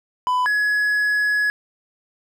triangle tone pair in turn, 1000 / 1685.1 Hz, B5 / G#6, +21 / +25 cents, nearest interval major sixth, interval 904 cents, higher second, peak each -15 dBFS, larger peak neither, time 0.27-0.46 / 0.46-1.5 s, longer second, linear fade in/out 0 ms, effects none

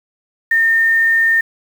sine tone with quantisation, 1819 Hz, A#6, 43 cents flat, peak -10 dBFS, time 0.51-1.41 s, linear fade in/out 5 ms, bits 6, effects none

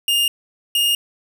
45% pulse tone pair in turn, 2829 / 2840 Hz, F7 / F7, +22 / +28 cents, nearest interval unison, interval 6 cents, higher second, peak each -15 dBFS, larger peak neither, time 0.08-0.28 / 0.75-0.95 s, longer neither, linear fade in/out 2 ms, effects none

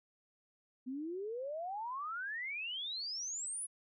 sine exponential sweep, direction up, 246.9 to 10548 Hz, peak -38 dBFS, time 0.86-3.67 s, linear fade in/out 20 ms, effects none

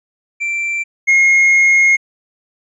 triangle tone pair in turn, 2349 / 2150 Hz, D7 / C7, 0 / +47 cents, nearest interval major second, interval 153 cents, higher first, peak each -15 / -6 dBFS, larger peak second, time 0.4-0.84 / 1.07-1.97 s, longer second, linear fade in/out 20 ms, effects resampled to 22050 Hz

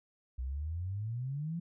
sine exponential sweep, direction up, 60.8 to 174.61 Hz, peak -34 dBFS, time 0.38-1.6 s, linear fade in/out 10 ms, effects none

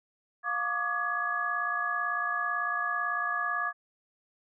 sine tone cluster, 705 / 1147 / 1205 / 1683 Hz, F5 / D6 / D6 / G#6, +16 / -41 / +44 / +23 cents, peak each -38 / -34 / -33 / -31 dBFS, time 0.43-3.73 s, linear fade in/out 50 ms, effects none

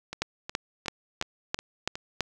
two click trains, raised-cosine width 0.2 ms, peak -18 / -9 dBFS, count 6 / 7, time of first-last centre 0.13-1.955 / 0.22-2.207 s, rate 2.74 / 3.02 Hz, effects none

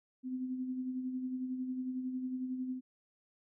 sine tone with tremolo, 256 Hz, C4, 38 cents flat, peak -33 dBFS, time 0.23-2.81 s, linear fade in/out 50 ms, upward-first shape sine, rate 11 Hz, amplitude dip 45%, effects none

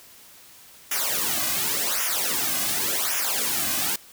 white noise with flanger, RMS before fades -25 dBFS, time 0.91-3.96 s, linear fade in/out 5 ms, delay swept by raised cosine 0.23 to 2.23 ms, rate 0.89 Hz, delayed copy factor -0.85, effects white hiss -49 dBFS RMS until 4.12 s

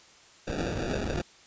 white noise with sample-and-hold, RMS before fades -31 dBFS, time 0.47-1.22 s, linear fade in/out 10 ms, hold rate 1050 Hz, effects white hiss -55 dBFS RMS until 1.46 s + resampled to 16000 Hz

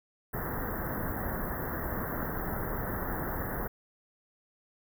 pink band-stop noise, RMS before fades -34 dBFS, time 0.33-3.68 s, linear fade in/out 10 ms, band 1900 to 12000 Hz, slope 96 dB/octave, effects none

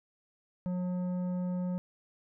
sine tone with tanh clipping, 180.4 Hz, F#3, 44 cents flat, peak -32 dBFS, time 0.66-1.78 s, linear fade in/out 0 ms, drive 10 dB, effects none

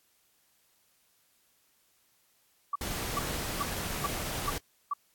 sine tone bursts, 1150 Hz, D6, 37 cents flat, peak -27 dBFS, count 6, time 2.73-4.936 s, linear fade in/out 5 ms, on 26 ms, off 410 ms
pink noise, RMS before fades -35 dBFS, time 2.81-4.58 s, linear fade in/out 2 ms
effects white hiss -69 dBFS RMS until 5.14 s + AAC 64 kbps

